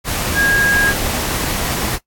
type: tone in noise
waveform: sine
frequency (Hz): 1635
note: G#6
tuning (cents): -28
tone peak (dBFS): -12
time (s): 0.34-0.94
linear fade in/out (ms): 50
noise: pink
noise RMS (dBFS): -20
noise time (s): 0.04-1.99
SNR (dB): +5
effects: noise-tail reverb RT60 0.1 s tail -18 dB re dry + AAC 64 kbps